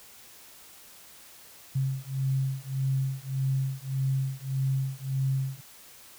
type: beating tone pair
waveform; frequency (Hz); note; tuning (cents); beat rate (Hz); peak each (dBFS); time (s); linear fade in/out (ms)
sine; 133.1 / 134.8; C3 / C#3; +30 / -48; 1.7; -29; 1.75-5.61; 10
effects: white hiss -51 dBFS RMS until 6.18 s